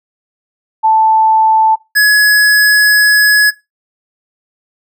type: tone pair in turn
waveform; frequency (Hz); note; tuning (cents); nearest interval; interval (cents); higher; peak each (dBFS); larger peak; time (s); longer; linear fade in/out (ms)
sine / square; 880 / 1687.3; A5 / G#6; 0 / +27; major seventh; 1127; second; -6; neither; 0.83-1.76 / 1.95-3.51; second; 20
effects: noise-tail reverb RT60 0.2 s tail -18 dB re dry